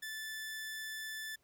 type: tone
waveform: sawtooth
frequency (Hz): 1752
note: A6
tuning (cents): -8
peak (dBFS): -37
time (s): 0.02-1.36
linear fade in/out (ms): 10
effects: pink hiss -75 dBFS RMS until 1.43 s